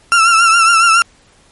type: tone with vibrato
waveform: 35% pulse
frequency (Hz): 1353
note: E6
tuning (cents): +45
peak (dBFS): -5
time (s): 0.12-1.02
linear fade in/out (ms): 0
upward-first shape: triangle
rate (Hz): 7.2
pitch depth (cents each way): 68
effects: pink hiss -49 dBFS RMS until 1.51 s + MP3 48 kbps